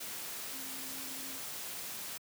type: tone in noise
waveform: sine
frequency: 265.6 Hz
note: C4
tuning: 26 cents sharp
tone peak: -51 dBFS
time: 0.53-1.38 s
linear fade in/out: 10 ms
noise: white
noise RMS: -42 dBFS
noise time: 0-2.18 s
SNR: -12 dB
effects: high-pass 100 Hz 12 dB/octave